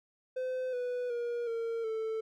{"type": "tone with pitch steps", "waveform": "triangle", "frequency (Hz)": [512, 493.7, 476.1, 459, 442.6], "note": ["C5", "B4", "A#4", "A#4", "A4"], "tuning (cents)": [-38, -1, 37, -27, 10], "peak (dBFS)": -30, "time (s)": [0.36, 2.21], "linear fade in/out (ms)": 10, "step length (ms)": 370, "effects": []}